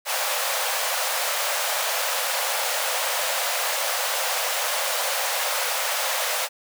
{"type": "high-pass noise", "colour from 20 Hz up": "pink", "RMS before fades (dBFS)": -25, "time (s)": [0.05, 6.49], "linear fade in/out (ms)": 50, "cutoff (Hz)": 500, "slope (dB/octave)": 96, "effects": []}